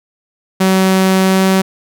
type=tone with pitch glide; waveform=sawtooth; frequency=189.2 to 190.3 Hz; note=F#3 to F#3; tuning=+39 to +49 cents; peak=-5 dBFS; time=0.6-1.62 s; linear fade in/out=10 ms; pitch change=+10 cents; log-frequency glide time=1.23-1.44 s; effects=none